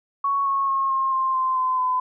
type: tone with pitch steps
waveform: sine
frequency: 1112 / 1097.3 / 1082.8 / 1068.6 / 1054.4 / 1040.5 / 1026.8 / 1013.2 Hz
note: C#6 / C#6 / C#6 / C6 / C6 / C6 / C6 / B5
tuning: +5 / -18 / -41 / +36 / +13 / -10 / -33 / +44 cents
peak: -19 dBFS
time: 0.24-2 s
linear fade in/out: 5 ms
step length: 220 ms
effects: none

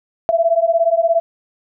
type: beating tone pair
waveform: sine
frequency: 659.3 / 676.3 Hz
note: E5 / E5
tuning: 0 / +44 cents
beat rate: 17 Hz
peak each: -15 dBFS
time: 0.29-1.2 s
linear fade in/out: 0 ms
effects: none

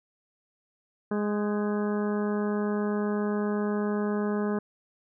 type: harmonic tone with a mistuned harmonic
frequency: 207.7 Hz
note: G#3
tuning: in tune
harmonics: 1 / 2 / 3 / 4 / 5 / 6 / 7 / 8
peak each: -27 / -30 / -38 / -41 / -41 / -42 / -44 / -46 dBFS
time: 1.11-4.59 s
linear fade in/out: 5 ms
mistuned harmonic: 7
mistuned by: +64 cents
effects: none

